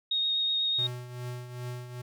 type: tone with vibrato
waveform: sine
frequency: 3729 Hz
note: A#7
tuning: in tune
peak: -25 dBFS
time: 0.11-0.87 s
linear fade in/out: 5 ms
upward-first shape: triangle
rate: 8.1 Hz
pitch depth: 13 cents each way
type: tone with tremolo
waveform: square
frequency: 123.47 Hz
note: B2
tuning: in tune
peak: -34 dBFS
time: 0.78-2.02 s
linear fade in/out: 10 ms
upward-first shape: triangle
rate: 2.5 Hz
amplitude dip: 65%
effects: none